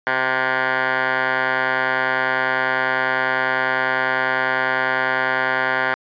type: tone with band-pass filter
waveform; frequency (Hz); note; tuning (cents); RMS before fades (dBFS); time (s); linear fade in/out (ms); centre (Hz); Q
10% pulse; 130; C3; -11; -20; 0.07-5.94; 0; 1400; 6.7
effects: resampled to 11025 Hz